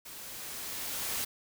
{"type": "noise with level ramp", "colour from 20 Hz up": "white", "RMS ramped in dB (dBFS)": [-46, -33], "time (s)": [0.05, 1.25], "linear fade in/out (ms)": 10, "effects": []}